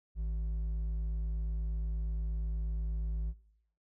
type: tone with hard clipping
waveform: sine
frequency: 54.2 Hz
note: A1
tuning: 25 cents flat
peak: -33 dBFS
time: 0.15-3.34 s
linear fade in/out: 50 ms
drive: 4 dB
effects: noise-tail reverb RT60 0.8 s tail -21 dB re dry